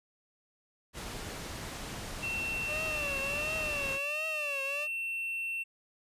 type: low-pass noise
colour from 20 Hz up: pink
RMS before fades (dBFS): -41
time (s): 0.93-3.99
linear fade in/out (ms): 50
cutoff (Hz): 10000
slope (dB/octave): 12
type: tone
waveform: triangle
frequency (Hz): 2700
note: E7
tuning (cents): +41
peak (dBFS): -31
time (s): 2.22-5.64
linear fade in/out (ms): 20
type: tone with vibrato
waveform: sawtooth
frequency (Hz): 587.3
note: D5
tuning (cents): 0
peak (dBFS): -34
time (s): 2.66-4.88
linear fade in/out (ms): 50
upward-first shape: triangle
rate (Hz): 1.4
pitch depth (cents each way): 150
effects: resampled to 32000 Hz